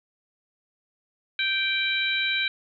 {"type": "harmonic tone", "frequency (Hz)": 782, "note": "G5", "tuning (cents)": -4, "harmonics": [2, 3, 4, 5], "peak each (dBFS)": [-29, -26, -32, -28], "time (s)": [1.39, 2.48], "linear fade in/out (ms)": 2, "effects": []}